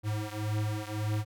square beating tone pair, 105.7 / 107.5 Hz, G#2 / A2, +31 / -40 cents, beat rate 1.8 Hz, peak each -33 / -35 dBFS, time 0.03-1.25 s, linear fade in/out 50 ms, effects none

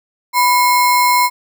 sine tone with sample-and-hold, 987.8 Hz, B5, in tune, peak -9 dBFS, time 0.33-1.3 s, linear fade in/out 50 ms, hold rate 3150 Hz, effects none

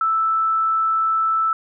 sine tone, 1318.5 Hz, E6, in tune, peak -16 dBFS, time 0.01-1.53 s, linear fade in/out 2 ms, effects none

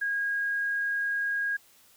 sine tone, 1635 Hz, G#6, 28 cents flat, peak -26 dBFS, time 0.01-1.57 s, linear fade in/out 10 ms, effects white hiss -59 dBFS RMS until 1.96 s

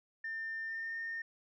sine tone with pitch glide, 1800 to 1824.1 Hz, A6 to A#6, +39 to -38 cents, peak -36 dBFS, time 0.24-1.22 s, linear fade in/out 5 ms, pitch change +23 cents, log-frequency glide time 0.65-0.98 s, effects tanh soft clip ceiling -33 dBFS

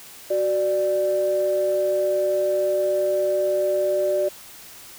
sine tone pair together, 372.3 / 591 Hz, F#4 / D5, +11 / +11 cents, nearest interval minor sixth, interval 800 cents, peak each -24 / -19 dBFS, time 0.3-4.29 s, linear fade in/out 10 ms, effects tanh soft clip ceiling -11 dBFS + white hiss -43 dBFS RMS until 4.98 s

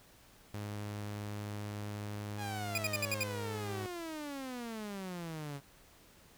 sawtooth tone, 103.8 Hz, G#2, in tune, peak -35 dBFS, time 0.54-3.86 s, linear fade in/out 0 ms
sawtooth exponential sweep, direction down, 841 to 137 Hz, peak -36 dBFS, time 2.37-5.61 s, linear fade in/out 50 ms
sawtooth tone bursts, 2451 Hz, D#7, 27 cents flat, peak -28 dBFS, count 6, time 2.75-3.234 s, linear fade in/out 2 ms, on 29 ms, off 62 ms
effects pink hiss -61 dBFS RMS until 6.37 s

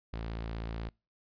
sawtooth tone, 56.1 Hz, A1, 34 cents sharp, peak -32 dBFS, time 0.13-0.89 s, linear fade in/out 5 ms, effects noise-tail reverb RT60 0.3 s tail -26 dB re dry + resampled to 11025 Hz

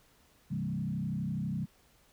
sine tone with frequency modulation, 172.4 Hz, F3, 22 cents flat, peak -31 dBFS, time 0.5-1.66 s, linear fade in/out 20 ms, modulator 32.1 Hz, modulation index 1.5, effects pink hiss -65 dBFS RMS until 2.12 s

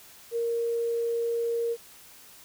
sine tone, 466.2 Hz, A#4, in tune, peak -25 dBFS, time 0.31-1.77 s, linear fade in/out 50 ms, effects white hiss -51 dBFS RMS until 2.44 s

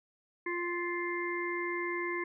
harmonic tone, 349.2 Hz, F4, in tune, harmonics 1 / 3 / 5 / 6, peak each -35 / -39 / -41 / -37 dBFS, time 0.46-2.24 s, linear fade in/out 5 ms, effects none

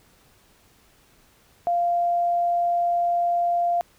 sine tone, 695 Hz, F5, 9 cents flat, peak -19 dBFS, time 1.67-3.81 s, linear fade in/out 0 ms, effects pink hiss -58 dBFS RMS until 3.98 s

